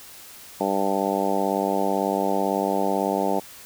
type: harmonic tone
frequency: 98 Hz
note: G2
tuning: in tune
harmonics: 2 / 3 / 4 / 5 / 6 / 7 / 8 / 9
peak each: -29 / -29 / -29 / -29 / -29 / -29 / -29 / -29 dBFS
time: 0.6-3.4 s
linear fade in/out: 10 ms
effects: white hiss -44 dBFS RMS until 3.65 s